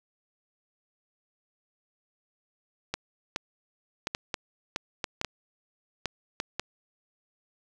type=clicks; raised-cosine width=0.2 ms; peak=-12 dBFS; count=12; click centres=2.94 / 3.361 / 4.071 / 4.149 / 4.342 / 4.761 / 5.042 / 5.214 / 5.247 / 6.057 / 6.401 / 6.596 s; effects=none